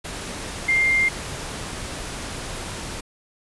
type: tone in noise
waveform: sine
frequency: 2107 Hz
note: C7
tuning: 12 cents sharp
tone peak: -16 dBFS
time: 0.68-1.09 s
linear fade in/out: 10 ms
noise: pink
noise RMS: -32 dBFS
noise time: 0.04-3.01 s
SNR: +13 dB
effects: resampled to 24000 Hz